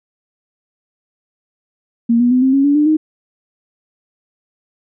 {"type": "tone with pitch steps", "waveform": "sine", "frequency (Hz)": [233.1, 242.9, 253, 263.6, 274.7, 286.2, 298.1, 310.6], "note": ["A#3", "B3", "B3", "C4", "C#4", "D4", "D4", "D#4"], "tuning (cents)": [0, -29, 42, 13, -16, -45, 26, -3], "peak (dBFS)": -9, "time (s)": [2.09, 2.97], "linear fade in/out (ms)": 10, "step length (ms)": 110, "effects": []}